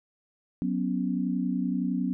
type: chord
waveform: sine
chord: F# suspended fourth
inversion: none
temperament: just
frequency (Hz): 185 / 246.7 / 277.5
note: F#3 / B3 / C#4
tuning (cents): 0 / -2 / +2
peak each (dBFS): -29 / -29 / -31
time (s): 0.62-2.13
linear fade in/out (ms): 0
effects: none